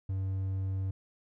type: tone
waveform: triangle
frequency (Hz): 95.7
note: G2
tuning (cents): -41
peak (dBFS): -28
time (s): 0.09-0.91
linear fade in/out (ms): 5
effects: none